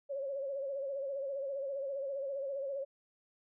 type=tone with vibrato; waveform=sine; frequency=550 Hz; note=C#5; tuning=14 cents flat; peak=-35 dBFS; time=0.09-2.85 s; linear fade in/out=20 ms; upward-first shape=sine; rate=15 Hz; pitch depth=61 cents each way; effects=none